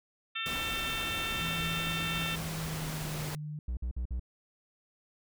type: harmonic tone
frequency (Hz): 448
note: A4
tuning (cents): +31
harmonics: 3 / 4 / 5 / 6 / 7 / 8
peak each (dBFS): -40 / -42 / -44 / -37 / -43 / -38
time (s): 0.35-2.36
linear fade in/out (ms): 10
type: noise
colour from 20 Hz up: pink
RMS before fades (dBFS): -39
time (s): 0.46-3.35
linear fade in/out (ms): 0
type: tone with pitch glide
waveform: sine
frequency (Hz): 164.4 to 150.76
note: E3 to D3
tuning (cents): -4 to +46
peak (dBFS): -36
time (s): 1.41-3.59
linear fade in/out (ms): 2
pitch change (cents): -150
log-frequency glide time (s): 2.22-3.3
type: tone bursts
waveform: triangle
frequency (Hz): 60.9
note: B1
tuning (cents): -24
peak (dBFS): -29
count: 4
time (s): 3.68-4.197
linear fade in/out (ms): 5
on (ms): 91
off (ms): 51
effects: none